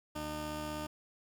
15% pulse tone pair together, 75.9 / 303.6 Hz, D#2 / D#4, -42 / -42 cents, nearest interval 2 octaves, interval 2400 cents, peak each -37 / -33 dBFS, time 0.15-0.87 s, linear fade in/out 10 ms, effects none

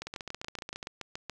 two click trains, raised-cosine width 0.2 ms, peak -20 / -21 dBFS, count 10 / 12, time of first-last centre 0.02-1.297 / 0.07-0.829 s, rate 7.05 / 14.5 Hz, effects none

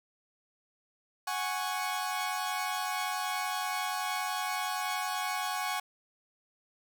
sawtooth chord, F# suspended second, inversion none, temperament equal, 740 / 830.6 / 1108.7 Hz, F#5 / G#5 / C#6, 0 / 0 / 0 cents, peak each -32 dBFS, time 1.27-5.8 s, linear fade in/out 5 ms, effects none

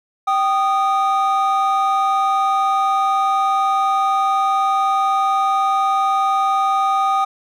triangle tone pair together, 779 / 1234.9 Hz, G5 / D#6, -11 / -13 cents, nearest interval minor sixth, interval 798 cents, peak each -15 dBFS, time 0.27-7.25 s, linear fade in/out 10 ms, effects tanh soft clip ceiling -5 dBFS

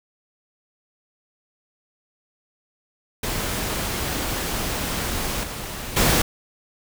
pink noise with level steps, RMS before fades -26 / -32 / -18 dBFS, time 3.23-6.22 s, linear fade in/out 5 ms, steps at 5.43 / 5.96 s, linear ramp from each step 10 ms, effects none

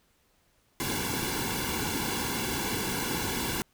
pink noise with comb filter, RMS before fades -31 dBFS, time 0.8-3.62 s, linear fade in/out 0 ms, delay 1.6 ms, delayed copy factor -0.8, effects pink hiss -68 dBFS RMS until 3.73 s

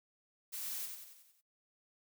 blue noise with echo, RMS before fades -42 dBFS, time 0.52-0.87 s, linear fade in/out 20 ms, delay 91 ms, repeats 6, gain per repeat -5 dB, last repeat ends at 1.416 s, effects noise-tail reverb RT60 0.1 s tail -17 dB re dry

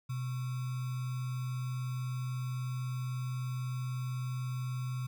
sine tone with sample-and-hold, 126.9 Hz, B2, 47 cents sharp, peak -33 dBFS, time 0.09-5.07 s, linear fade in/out 10 ms, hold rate 1225 Hz, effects none

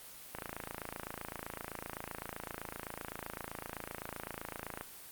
click train, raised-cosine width 0.5 ms, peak -24 dBFS, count 125, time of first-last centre 0.35-4.81 s, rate 27.8 Hz, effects white hiss -51 dBFS RMS until 5.11 s + Opus 32 kbps

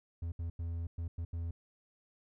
triangle tone bursts at uneven times, 84.1 Hz, E2, 35 cents sharp, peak -33 dBFS, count 6, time 0.22-0.32 / 0.39-0.5 / 0.59-0.87 / 0.98-1.08 / 1.18-1.25 / 1.33-1.51 s, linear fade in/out 5 ms, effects none

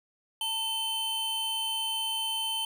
square tone pair together, 892 / 3081 Hz, A5 / G7, +23 / -31 cents, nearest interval octave + major sixth, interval 2146 cents, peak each -38 / -30 dBFS, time 0.41-2.65 s, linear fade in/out 2 ms, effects none

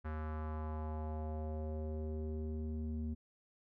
square tone with low-pass filter sweep, 77.7 Hz, D#2, 2 cents flat, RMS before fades -40 dBFS, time 0.04-3.15 s, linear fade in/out 20 ms, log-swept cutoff 1500 to 240 Hz, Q 2.3, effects none

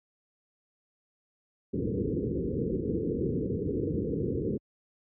white low-pass noise, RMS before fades -30 dBFS, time 1.73-4.58 s, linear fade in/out 10 ms, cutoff 480 Hz, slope 96 dB/octave, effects high-pass 60 Hz 12 dB/octave

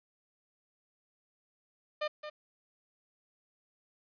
sawtooth tone with echo, 604 Hz, D5, 48 cents sharp, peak -27 dBFS, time 2.01-2.08 s, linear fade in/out 10 ms, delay 220 ms, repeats 1, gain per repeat -9 dB, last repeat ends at 2.3 s, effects resampled to 11025 Hz + 10-bit

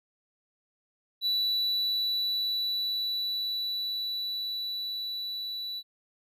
triangle tone with level ramp, 3951 Hz, B7, in tune, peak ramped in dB -23 to -32 dBFS, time 1.21-5.83 s, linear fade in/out 50 ms, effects none

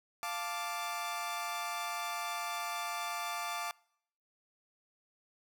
sawtooth chord, D minor, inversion first, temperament equal, 698.5 / 880 / 1174.7 Hz, F5 / A5 / D6, 0 / 0 / 0 cents, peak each -37 / -38 / -35 dBFS, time 0.23-3.71 s, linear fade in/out 0 ms, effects noise-tail reverb RT60 0.7 s tail -25 dB re dry

